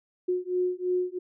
sine beating tone pair, 361.1 / 364.1 Hz, F#4 / F#4, -42 / -28 cents, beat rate 3 Hz, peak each -28 dBFS, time 0.28-1.19 s, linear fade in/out 10 ms, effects none

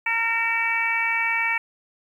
harmonic tone with a mistuned harmonic, 458.2 Hz, A#4, 30 cents flat, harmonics 2 / 3 / 4 / 5 / 6, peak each -29 / -33 / -26 / -23 / -30 dBFS, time 0.06-1.58 s, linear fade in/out 5 ms, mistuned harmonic 6, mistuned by -52 cents, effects 9-bit

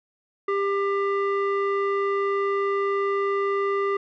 square tone with low-pass filter, 397.6 Hz, G4, 25 cents sharp, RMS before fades -24 dBFS, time 0.48-3.97 s, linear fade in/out 5 ms, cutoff 1600 Hz, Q 2.6, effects none

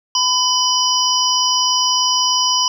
harmonic tone with a mistuned harmonic, 1000 Hz, B5, 21 cents sharp, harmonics 1 / 3 / 5 / 6, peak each -19 / -19 / -19 / -19 dBFS, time 0.15-2.68 s, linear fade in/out 2 ms, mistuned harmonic 6, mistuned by -100 cents, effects 7-bit

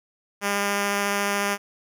5% pulse tone with vibrato, 201.8 Hz, G#3, 49 cents flat, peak -11 dBFS, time 0.41-1.58 s, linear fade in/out 50 ms, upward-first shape triangle, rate 14 Hz, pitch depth 8 cents each way, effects none

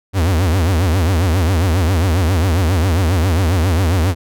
45% pulse tone with vibrato, 87.31 Hz, F2, in tune, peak -12 dBFS, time 0.13-4.15 s, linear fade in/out 50 ms, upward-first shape triangle, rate 7.4 Hz, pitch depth 250 cents each way, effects none

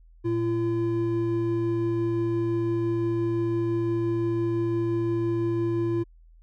triangle tone pair together, 115.28 / 340 Hz, A#2 / F4, -19 / -46 cents, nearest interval octave + perfect fifth, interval 1873 cents, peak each -27 / -22 dBFS, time 0.24-6.04 s, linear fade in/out 20 ms, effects added 41 Hz sine -50 dBFS peak until 6.42 s

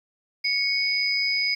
sine tone pair together, 2217 / 4981 Hz, C#7 / D#8, 0 / +1 cents, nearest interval octave + major second, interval 1401 cents, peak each -24 dBFS, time 0.44-1.55 s, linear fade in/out 10 ms, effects 9-bit

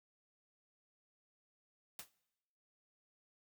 white noise with exponential decay, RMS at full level -43 dBFS, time 1.99-2.11 s, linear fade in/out 2 ms, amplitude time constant 24 ms, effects noise-tail reverb RT60 1.0 s tail -22 dB re dry

